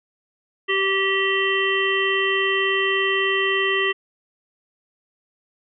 harmonic tone, 388.3 Hz, G4, 16 cents flat, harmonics 1 / 3 / 5 / 7 / 8, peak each -23 / -27 / -22 / -26 / -27 dBFS, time 0.68-3.93 s, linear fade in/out 20 ms, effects none

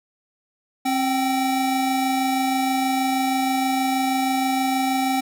square tone pair together, 266.3 / 772.6 Hz, C4 / G5, +31 / -25 cents, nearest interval octave + tritone, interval 1844 cents, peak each -23 dBFS, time 0.85-5.21 s, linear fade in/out 10 ms, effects none

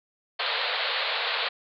white band-pass noise, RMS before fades -28 dBFS, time 0.39-1.49 s, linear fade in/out 10 ms, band 450 to 4400 Hz, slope 96 dB/octave, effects none

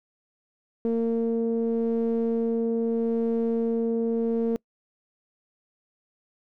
triangle ring-modulated tone, 114.8 Hz, A#2, 26 cents flat, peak -17 dBFS, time 0.85-4.56 s, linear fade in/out 0 ms, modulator 344 Hz, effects noise-tail reverb RT60 0.1 s tail -26 dB re dry

